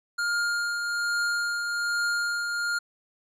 square tone with tremolo, 1411 Hz, F6, 17 cents sharp, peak -24 dBFS, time 0.18-2.79 s, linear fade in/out 10 ms, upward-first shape triangle, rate 1.2 Hz, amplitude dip 40%, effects low-pass 9000 Hz 12 dB/octave

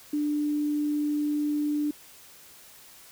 sine tone with quantisation, 296.2 Hz, D4, 15 cents sharp, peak -24 dBFS, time 0.13-1.91 s, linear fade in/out 5 ms, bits 9, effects white hiss -51 dBFS RMS until 3.11 s

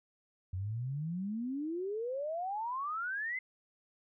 sine exponential sweep, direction up, 89 to 2091 Hz, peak -34 dBFS, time 0.53-3.39 s, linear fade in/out 5 ms, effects none

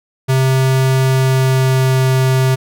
square tone with pitch glide, 131.8 to 130.89 Hz, C3 to C3, +13 to +1 cents, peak -11 dBFS, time 0.28-2.56 s, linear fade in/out 20 ms, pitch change -12 cents, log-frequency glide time 1.03-2.03 s, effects none

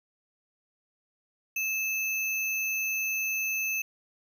sine tone with sample-and-hold, 2610 Hz, E7, 18 cents flat, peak -27 dBFS, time 1.56-3.82 s, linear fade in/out 5 ms, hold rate 8820 Hz, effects none

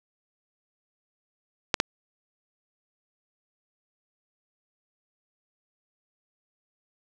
clicks, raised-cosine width 0.2 ms, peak -3 dBFS, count 2, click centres 1.742 / 1.801 s, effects none

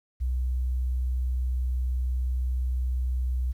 sine tone, 62.9 Hz, B1, 32 cents sharp, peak -24 dBFS, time 0.2-3.53 s, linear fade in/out 20 ms, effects 10-bit

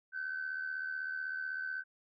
sine tone with amplitude modulation, 1529 Hz, G6, 44 cents flat, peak -32 dBFS, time 0.12-1.84 s, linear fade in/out 50 ms, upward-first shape sine, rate 76 Hz, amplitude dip 65%, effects tanh soft clip ceiling -30 dBFS

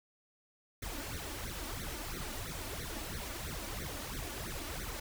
pink noise with flanger, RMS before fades -41 dBFS, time 0.82-5 s, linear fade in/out 5 ms, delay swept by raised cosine 0.49 to 3.49 ms, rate 3 Hz, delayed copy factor +1, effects none

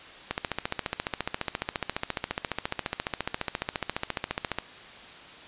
click train, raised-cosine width 0.3 ms, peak -11 dBFS, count 63, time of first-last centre 0.31-4.586 s, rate 14.5 Hz, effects white hiss -46 dBFS RMS until 5.47 s + resampled to 8000 Hz

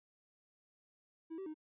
triangle tone with pitch steps, 324.6 / 384.2 / 310.1 Hz, E4 / G4 / D#4, -27 / -35 / -6 cents, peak -39 dBFS, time 1.3-1.543 s, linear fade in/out 20 ms, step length 81 ms, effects tanh soft clip ceiling -35 dBFS + resampled to 8000 Hz

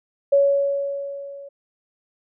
sine tone with level ramp, 560 Hz, C#5, 18 cents sharp, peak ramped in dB -11 to -36 dBFS, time 0.32-1.49 s, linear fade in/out 10 ms, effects none

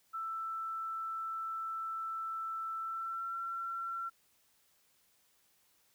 sine tone with pitch glide, 1327 to 1355.7 Hz, E6 to E6, +11 to +48 cents, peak -36 dBFS, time 0.13-4.1 s, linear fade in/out 20 ms, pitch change +37 cents, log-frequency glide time 2.78-3.36 s, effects white hiss -71 dBFS RMS until 5.94 s

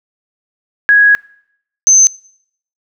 sine tone pair in turn, 1661.2 / 6203 Hz, G#6 / G8, 0 / -19 cents, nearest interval octave + major seventh, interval 2281 cents, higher second, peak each -4 dBFS, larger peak neither, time 0.89-1.15 / 1.87-2.07 s, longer first, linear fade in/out 0 ms, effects noise-tail reverb RT60 0.7 s tail -24 dB re dry

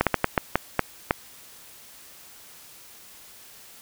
slowing click train, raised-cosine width 0.5 ms, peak -3 dBFS, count 8, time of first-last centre 0.01-1.109 s, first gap 57 ms, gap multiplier 1.33, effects white hiss -48 dBFS RMS until 3.81 s

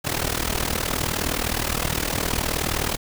pink noise with amplitude modulation, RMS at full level -21 dBFS, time 0.04-2.97 s, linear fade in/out 20 ms, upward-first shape sine, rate 39.3 Hz, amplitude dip 85%, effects none

